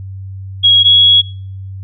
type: tone pair in turn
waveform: sine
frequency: 3307 / 3336 Hz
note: G#7 / G#7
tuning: -8 / +7 cents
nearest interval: unison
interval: 15 cents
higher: second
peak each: -4 dBFS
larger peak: neither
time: 0.63-0.84 / 0.84-1.22 s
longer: second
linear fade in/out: 20 ms
effects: noise-tail reverb RT60 0.6 s tail -25 dB re dry + added 96 Hz sine -24 dBFS peak until 1.83 s